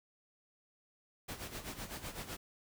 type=noise with tremolo; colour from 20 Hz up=pink; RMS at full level=-42 dBFS; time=1.28-2.37 s; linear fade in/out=10 ms; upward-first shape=sine; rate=7.9 Hz; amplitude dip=70%; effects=none